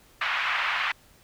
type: band-pass noise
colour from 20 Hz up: white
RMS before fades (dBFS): -27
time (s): 0.21-0.92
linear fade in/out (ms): 5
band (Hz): 920 to 2600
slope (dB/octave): 24
effects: pink hiss -57 dBFS RMS until 1.23 s